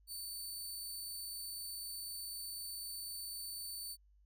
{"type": "tone", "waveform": "15% pulse", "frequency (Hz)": 4524, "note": "C#8", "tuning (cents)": 34, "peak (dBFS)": -36, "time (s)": [0.07, 3.97], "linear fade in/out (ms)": 50, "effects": ["added 50 Hz sine -64 dBFS peak until 4.25 s"]}